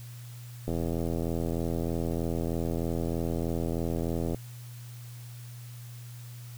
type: click train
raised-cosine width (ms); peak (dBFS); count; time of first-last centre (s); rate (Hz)
2; -18; 306; 0.68-4.346; 83.2
effects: added 120 Hz sine -41 dBFS peak until 6.57 s + white hiss -53 dBFS RMS until 6.57 s